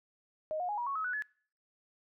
sine tone with pitch steps, 622.3 / 719 / 830.7 / 959.7 / 1108.8 / 1281.1 / 1480.1 / 1710 Hz, D#5 / F#5 / G#5 / B5 / C#6 / E6 / F#6 / A6, 0 / -50 / 0 / -50 / 0 / -50 / 0 / -50 cents, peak -32 dBFS, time 0.51-1.222 s, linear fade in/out 0 ms, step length 89 ms, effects noise-tail reverb RT60 0.5 s tail -25 dB re dry

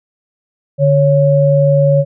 sine tone pair together, 146.28 / 555 Hz, D3 / C#5, -7 / +2 cents, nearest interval octave + major seventh, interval 2309 cents, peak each -10 dBFS, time 0.78-2.05 s, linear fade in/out 50 ms, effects none

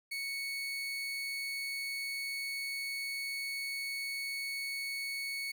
30% pulse tone, 2217 Hz, C#7, in tune, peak -33 dBFS, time 0.11-5.52 s, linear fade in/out 10 ms, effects none

